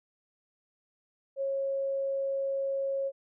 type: tone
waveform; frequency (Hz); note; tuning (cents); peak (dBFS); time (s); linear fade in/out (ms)
sine; 546; C#5; -26; -28; 1.36-3.12; 50
effects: none